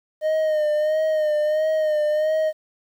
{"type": "tone with vibrato", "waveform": "triangle", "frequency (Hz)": 615, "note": "D#5", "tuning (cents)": -20, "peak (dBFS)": -16, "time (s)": [0.21, 2.53], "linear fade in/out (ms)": 50, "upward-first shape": "sine", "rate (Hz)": 1.5, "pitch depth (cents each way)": 41, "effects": ["9-bit"]}